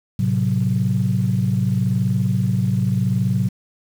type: chord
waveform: sine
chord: F# diminished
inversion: first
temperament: equal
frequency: 110 / 130.81 / 185 Hz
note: A2 / C3 / F#3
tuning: 0 / 0 / 0 cents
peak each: -20 dBFS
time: 0.19-3.49 s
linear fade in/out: 5 ms
effects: tanh soft clip ceiling -8 dBFS + 7-bit